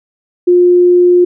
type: tone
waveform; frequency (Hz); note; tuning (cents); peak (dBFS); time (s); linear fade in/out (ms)
sine; 355.4; F4; +30; -4; 0.47-1.25; 10
effects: none